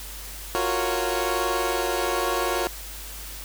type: chord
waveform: 20% pulse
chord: Gb major seventh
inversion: third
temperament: equal with one note detuned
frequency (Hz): 349.2 / 370 / 462.9 / 554.4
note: F4 / Gb4 / Bb4 / Db5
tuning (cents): 0 / 0 / -12 / 0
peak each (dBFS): -24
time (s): 0.55-2.67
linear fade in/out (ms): 0
effects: added 50 Hz sine -39 dBFS peak until 3.44 s + white hiss -39 dBFS RMS until 3.44 s